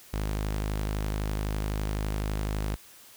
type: tone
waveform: sawtooth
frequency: 51.91 Hz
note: G#1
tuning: in tune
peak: -24 dBFS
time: 0.13-2.76 s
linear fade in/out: 10 ms
effects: white hiss -52 dBFS RMS until 3.16 s